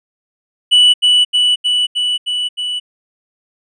triangle tone with echo, 2960 Hz, F#7, in tune, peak -4 dBFS, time 0.71-0.94 s, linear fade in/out 20 ms, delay 310 ms, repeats 6, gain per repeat -2 dB, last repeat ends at 2.8 s, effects resampled to 22050 Hz

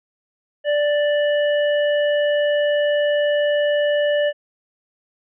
harmonic tone, 587.3 Hz, D5, in tune, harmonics 1 / 3 / 5, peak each -16 / -26 / -30 dBFS, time 0.64-4.33 s, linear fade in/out 50 ms, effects none

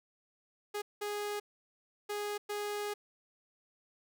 sawtooth tone bursts at uneven times, 413.8 Hz, G#4, 6 cents flat, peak -31 dBFS, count 4, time 0.74-0.82 / 1.01-1.4 / 2.09-2.38 / 2.49-2.94 s, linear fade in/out 10 ms, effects none

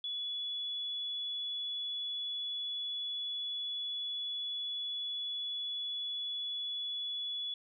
sine tone, 3412 Hz, G#7, 46 cents sharp, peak -35 dBFS, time 0.04-7.54 s, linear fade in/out 2 ms, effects none

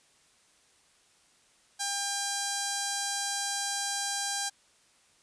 5% pulse tone with notch filter, 800 Hz, G5, 35 cents sharp, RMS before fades -32 dBFS, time 1.79-4.5 s, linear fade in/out 20 ms, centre 2600 Hz, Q 1.6, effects white hiss -64 dBFS RMS until 5.22 s + resampled to 22050 Hz

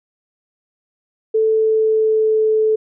sine tone with pitch glide, 440 to 435.4 Hz, A4 to A4, 0 to -18 cents, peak -12 dBFS, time 1.34-2.76 s, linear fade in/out 10 ms, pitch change -18 cents, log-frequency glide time 1.48-2.48 s, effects none

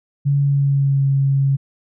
sine tone with pitch glide, 141.2 to 137.34 Hz, C#3 to C#3, +32 to -16 cents, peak -13 dBFS, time 0.25-1.57 s, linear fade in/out 20 ms, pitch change -48 cents, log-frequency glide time 0.41-1.06 s, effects none

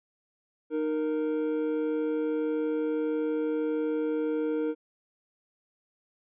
triangle tone pair together, 307.8 / 466.2 Hz, D#4 / A#4, -19 / 0 cents, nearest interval perfect fifth, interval 719 cents, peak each -27 dBFS, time 0.7-4.75 s, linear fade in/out 50 ms, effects resampled to 8000 Hz

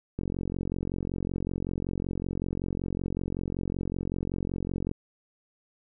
click train, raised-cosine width 3 ms, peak -18 dBFS, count 215, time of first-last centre 0.19-4.914 s, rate 45.3 Hz, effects none

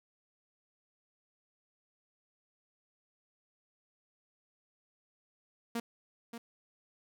sawtooth tone with echo, 233.1 Hz, A#3, in tune, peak -29 dBFS, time 5.75-5.8 s, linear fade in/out 5 ms, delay 580 ms, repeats 1, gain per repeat -9 dB, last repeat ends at 6.38 s, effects none

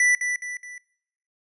square tone with echo, 1975.5 Hz, B6, in tune, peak -17 dBFS, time 0-0.15 s, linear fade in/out 2 ms, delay 210 ms, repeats 3, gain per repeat -7 dB, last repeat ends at 0.78 s, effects noise-tail reverb RT60 0.7 s tail -23 dB re dry + resampled to 24000 Hz

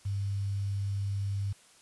sine tone with quantisation, 99.4 Hz, G2, 25 cents sharp, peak -29 dBFS, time 0.05-1.53 s, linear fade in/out 10 ms, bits 9, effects white hiss -59 dBFS RMS until 1.81 s + resampled to 24000 Hz

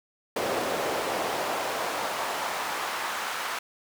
brown noise with high-pass filter sweep, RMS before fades -30 dBFS, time 0.36-3.59 s, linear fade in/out 5 ms, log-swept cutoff 470 to 1200 Hz, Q 1.3, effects none

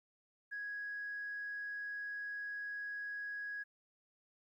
sine tone, 1661.2 Hz, G#6, in tune, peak -39 dBFS, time 0.51-3.64 s, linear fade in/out 20 ms, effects tanh soft clip ceiling -35 dBFS + 13-bit

